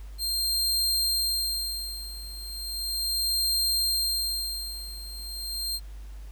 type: tone with tremolo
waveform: sawtooth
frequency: 4186 Hz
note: C8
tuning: in tune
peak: -20 dBFS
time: 0.18-5.8 s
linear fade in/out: 50 ms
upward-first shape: sine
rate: 0.36 Hz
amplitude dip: 85%
effects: added 50 Hz sine -38 dBFS peak until 6.31 s + pink hiss -57 dBFS RMS until 6.31 s